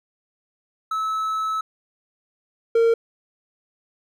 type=tone pair in turn; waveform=triangle; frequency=1300 / 459.6 Hz; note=E6 / A#4; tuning=-24 / -25 cents; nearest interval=octave + tritone; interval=1801 cents; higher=first; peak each=-20 / -12 dBFS; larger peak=second; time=0.91-1.61 / 2.75-2.94 s; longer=first; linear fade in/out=5 ms; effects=none